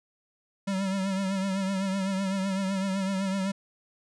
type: tone with vibrato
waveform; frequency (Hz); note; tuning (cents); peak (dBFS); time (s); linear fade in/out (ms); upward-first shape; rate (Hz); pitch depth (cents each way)
square; 193; G3; -27; -27; 0.67-3.52; 10; triangle; 7.9; 60
effects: resampled to 22050 Hz